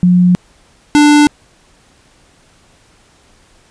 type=tone pair in turn; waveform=sine / square; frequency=179.1 / 295.3 Hz; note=F3 / D4; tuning=+44 / +10 cents; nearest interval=major sixth; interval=866 cents; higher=second; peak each=-5 dBFS; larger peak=neither; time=0.03-0.35 / 0.95-1.27 s; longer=neither; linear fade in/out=0 ms; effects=pink hiss -49 dBFS RMS until 3.7 s + resampled to 22050 Hz